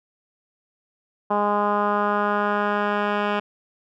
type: tone with low-pass filter sweep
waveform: 10% pulse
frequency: 206.2 Hz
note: G#3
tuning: 12 cents flat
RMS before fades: -22 dBFS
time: 1.3-3.4 s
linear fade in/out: 10 ms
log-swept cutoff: 1000 to 2200 Hz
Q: 2.4
effects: none